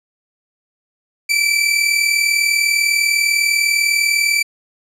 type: tone pair together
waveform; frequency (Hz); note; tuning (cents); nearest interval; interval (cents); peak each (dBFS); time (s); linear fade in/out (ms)
sawtooth; 2306 / 2346; D7 / D7; -32 / -2; unison; 30; -13; 1.29-4.43; 10
effects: low-pass 12000 Hz 12 dB/octave